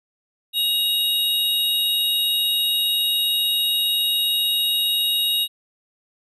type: tone pair together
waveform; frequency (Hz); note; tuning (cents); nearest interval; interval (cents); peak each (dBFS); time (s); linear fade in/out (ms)
square; 2856 / 3783; F7 / A#7; +38 / +25; perfect fourth; 487; -25 / -20; 0.53-5.48; 50
effects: resampled to 32000 Hz